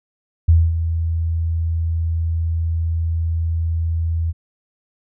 sine tone with ADSR envelope, 82.41 Hz, E2, in tune, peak -7 dBFS, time 0.48-4.33 s, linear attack 10 ms, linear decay 230 ms, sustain -10 dB, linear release 32 ms, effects none

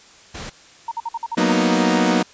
pink noise, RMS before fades -32 dBFS, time 0.34-0.5 s, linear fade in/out 10 ms
sine tone bursts, 925 Hz, A#5, 14 cents flat, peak -22 dBFS, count 9, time 0.88-1.611 s, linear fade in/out 5 ms, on 35 ms, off 52 ms
sawtooth chord, B major seventh, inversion second, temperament equal, 185 / 233.1 / 246.9 / 311.1 Hz, F#3 / A#3 / B3 / D#4, 0 / 0 / 0 / 0 cents, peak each -17 dBFS, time 1.37-2.23 s, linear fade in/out 10 ms
effects white hiss -47 dBFS RMS until 2.33 s + resampled to 16000 Hz

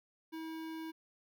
square tone with notch filter, 321.7 Hz, E4, 42 cents flat, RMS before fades -43 dBFS, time 0.32-0.92 s, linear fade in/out 20 ms, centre 7600 Hz, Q 0.94, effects none

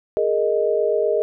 sine chord, Ab suspended second, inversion none, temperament equal with one note detuned, 415.3 / 463.2 / 622.3 Hz, Ab4 / Bb4 / Eb5, 0 / -11 / 0 cents, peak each -21 dBFS, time 0.17-1.22 s, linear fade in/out 0 ms, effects none

